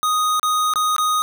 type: tone with dropouts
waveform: square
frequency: 1244.5 Hz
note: D#6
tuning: in tune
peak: -17 dBFS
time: 0.03-1.22 s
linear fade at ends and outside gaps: 0 ms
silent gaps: 0.396-0.43 / 0.737-0.758 / 0.964-0.982 s
effects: none